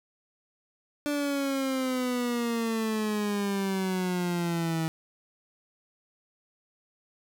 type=exponential sweep; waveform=30% pulse; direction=down; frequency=293.7 to 160.2 Hz; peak=-24 dBFS; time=1.06-4.88 s; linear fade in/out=0 ms; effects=none